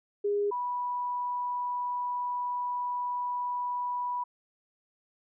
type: tone pair in turn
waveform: sine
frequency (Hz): 408.9 / 981.6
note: G#4 / B5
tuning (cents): -27 / -11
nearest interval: octave + minor third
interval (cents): 1516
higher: second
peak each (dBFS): -25 / -29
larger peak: first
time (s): 0.24-0.51 / 0.51-4.24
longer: second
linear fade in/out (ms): 10
effects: none